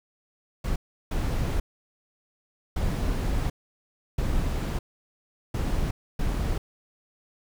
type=noise bursts at uneven times; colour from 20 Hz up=brown; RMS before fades=-26 dBFS; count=6; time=0.64-0.76 / 1.11-1.6 / 2.76-3.5 / 4.18-4.79 / 5.54-5.91 / 6.19-6.58 s; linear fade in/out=5 ms; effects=none